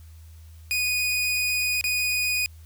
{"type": "tone with dropouts", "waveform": "sawtooth", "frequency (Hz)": 2477, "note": "D#7", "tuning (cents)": -8, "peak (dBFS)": -19, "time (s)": [0.71, 2.46], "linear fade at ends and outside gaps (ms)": 0, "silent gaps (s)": [1.811, 1.841], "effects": ["added 80 Hz sine -43 dBFS peak until 2.65 s", "white hiss -59 dBFS RMS until 2.65 s"]}